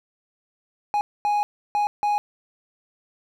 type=tone bursts at uneven times; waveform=triangle; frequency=829 Hz; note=G#5; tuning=3 cents flat; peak=-17 dBFS; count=4; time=0.94-1.01 / 1.25-1.43 / 1.75-1.87 / 2.03-2.18 s; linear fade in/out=0 ms; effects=none

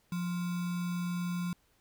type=tone with sample-and-hold; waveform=sine; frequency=176.3 Hz; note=F3; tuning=17 cents sharp; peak=-31 dBFS; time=0.12-1.53 s; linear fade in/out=2 ms; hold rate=1225 Hz; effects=pink hiss -70 dBFS RMS until 1.8 s

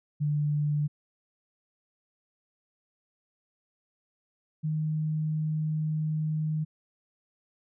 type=tone pair in turn; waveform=sine; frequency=148.1 / 155.08 Hz; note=D3 / D#3; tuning=+15 / -5 cents; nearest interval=minor second; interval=80 cents; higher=second; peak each=-24 / -26 dBFS; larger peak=first; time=0.2-0.88 / 4.63-6.65 s; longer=second; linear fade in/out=20 ms; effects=none

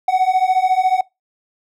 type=beating tone pair; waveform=triangle; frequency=740 / 754 Hz; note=F#5 / F#5; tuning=0 / +32 cents; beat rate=14 Hz; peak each=-14 dBFS; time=0.08-1.01 s; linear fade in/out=5 ms; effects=noise-tail reverb RT60 0.2 s tail -23 dB re dry

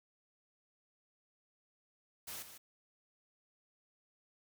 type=noise with echo; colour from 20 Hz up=white; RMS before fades=-45 dBFS; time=2.27-2.43 s; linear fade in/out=10 ms; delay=150 ms; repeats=1; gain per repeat=-9 dB; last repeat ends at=2.58 s; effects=none

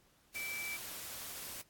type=tone in noise; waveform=sine; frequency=2319 Hz; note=D7; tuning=22 cents flat; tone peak=-39 dBFS; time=0.35-0.77 s; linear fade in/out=10 ms; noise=white; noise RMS=-45 dBFS; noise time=0.34-1.62 s; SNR=+3 dB; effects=pink hiss -69 dBFS RMS until 1.69 s + AAC 64 kbps

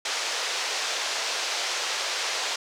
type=band-pass noise; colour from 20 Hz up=white; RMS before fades=-29 dBFS; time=0.05-2.56 s; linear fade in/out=5 ms; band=440 to 6100 Hz; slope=24 dB/octave; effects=none

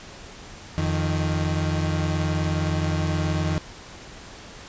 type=tone pair together; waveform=35% pulse; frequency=87.31 / 155.57 Hz; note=F2 / D#3; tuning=0 / 0 cents; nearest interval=minor seventh; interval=1000 cents; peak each=-23 dBFS; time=0.78-3.58 s; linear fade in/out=0 ms; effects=pink hiss -42 dBFS RMS until 4.68 s + resampled to 16000 Hz

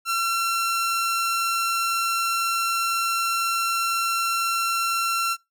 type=tone; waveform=sawtooth; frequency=1357 Hz; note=E6; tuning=50 cents sharp; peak=-18 dBFS; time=0.05-5.37 s; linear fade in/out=50 ms; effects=noise-tail reverb RT60 0.2 s tail -23 dB re dry

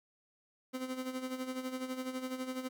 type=tone with tremolo; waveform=30% pulse; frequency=257.6 Hz; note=C4; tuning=27 cents flat; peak=-32 dBFS; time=0.73-2.69 s; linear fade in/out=20 ms; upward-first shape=sine; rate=12 Hz; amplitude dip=65%; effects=none

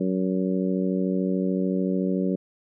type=harmonic tone; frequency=93.6 Hz; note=F#2; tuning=20 cents sharp; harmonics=2 / 3 / 4 / 5 / 6; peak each=-24 / -28 / -30 / -32 / -34 dBFS; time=0-2.36 s; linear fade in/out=10 ms; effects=none

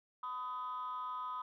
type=ring-modulated tone; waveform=triangle; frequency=123.47 Hz; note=B2; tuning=in tune; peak=-32 dBFS; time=0.23-1.42 s; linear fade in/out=5 ms; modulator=1130 Hz; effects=tanh soft clip ceiling -33 dBFS

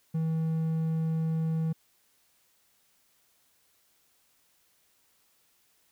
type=tone; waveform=triangle; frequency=161 Hz; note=E3; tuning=41 cents flat; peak=-24 dBFS; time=0.14-1.73 s; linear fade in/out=10 ms; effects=white hiss -68 dBFS RMS until 5.91 s

